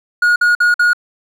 triangle tone bursts, 1442 Hz, F#6, 45 cents flat, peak -7 dBFS, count 4, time 0.22-0.933 s, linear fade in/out 5 ms, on 140 ms, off 51 ms, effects none

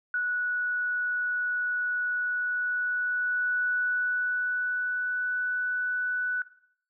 sine tone with pitch glide, 1471 to 1487.2 Hz, F#6 to F#6, -11 to +8 cents, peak -25 dBFS, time 0.14-6.42 s, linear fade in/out 2 ms, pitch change +19 cents, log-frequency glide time 2.13-5.37 s, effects noise-tail reverb RT60 0.6 s tail -17 dB re dry

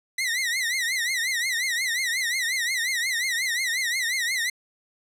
sawtooth tone with vibrato, 1975.5 Hz, B6, in tune, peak -20 dBFS, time 0.18-4.5 s, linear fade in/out 5 ms, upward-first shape triangle, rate 5.6 Hz, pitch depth 170 cents each way, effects low-pass 12000 Hz 12 dB/octave

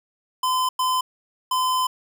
square tone bursts at uneven times, 1022 Hz, C6, 41 cents flat, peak -20 dBFS, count 3, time 0.43-0.69 / 0.79-1.01 / 1.51-1.87 s, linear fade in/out 5 ms, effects none

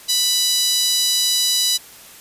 5% pulse tone with high-pass filter, 987.8 Hz, B5, in tune, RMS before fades -18 dBFS, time 0.08-1.78 s, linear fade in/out 20 ms, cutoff 3900 Hz, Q 2.8, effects white hiss -42 dBFS RMS until 2.2 s + resampled to 32000 Hz

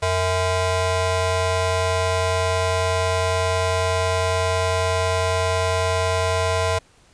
25% pulse ring-modulated tone, 370 Hz, F#4, in tune, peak -12 dBFS, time 0.02-6.79 s, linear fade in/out 10 ms, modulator 281 Hz, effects pink hiss -55 dBFS RMS until 7.13 s + resampled to 22050 Hz

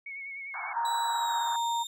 sine tone with vibrato, 2204 Hz, C#7, 11 cents flat, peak -37 dBFS, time 0.06-0.73 s, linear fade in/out 5 ms, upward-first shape sine, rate 10 Hz, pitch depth 37 cents each way
pink band-pass noise, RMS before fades -38 dBFS, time 0.54-1.56 s, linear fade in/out 0 ms, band 720 to 1700 Hz, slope 96 dB/octave
sine tone, 932.3 Hz, A#5, in tune, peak -27 dBFS, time 0.75-1.84 s, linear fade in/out 20 ms
30% pulse tone with pitch glide, 3917 to 3655 Hz, B7 to A#7, -15 to -35 cents, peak -33 dBFS, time 0.85-1.87 s, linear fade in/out 2 ms, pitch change -120 cents, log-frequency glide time 1.08-1.51 s
effects none

